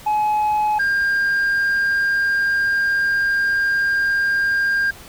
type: tone pair in turn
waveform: sine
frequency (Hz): 847 / 1603.5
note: G#5 / G6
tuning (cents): +34 / +39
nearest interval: major seventh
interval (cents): 1105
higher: second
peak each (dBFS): -13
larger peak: neither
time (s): 0.06-0.79 / 0.79-4.91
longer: second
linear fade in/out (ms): 10
effects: tanh soft clip ceiling -15 dBFS + pink hiss -41 dBFS RMS until 5.08 s